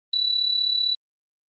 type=tone with amplitude modulation; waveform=sine; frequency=3951 Hz; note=B7; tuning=in tune; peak=-17 dBFS; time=0.13-0.95 s; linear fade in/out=5 ms; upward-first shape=sine; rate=35.6 Hz; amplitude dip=65%; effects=Opus 24 kbps